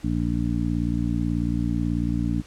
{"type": "harmonic tone", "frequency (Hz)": 58.27, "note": "A#1", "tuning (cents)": 0, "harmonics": [1, 2, 3, 4, 5], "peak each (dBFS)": [-28, -28, -28, -28, -28], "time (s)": [0.03, 2.42], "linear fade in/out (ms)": 20, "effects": ["pink hiss -50 dBFS RMS until 2.46 s", "low-pass 9000 Hz 12 dB/octave"]}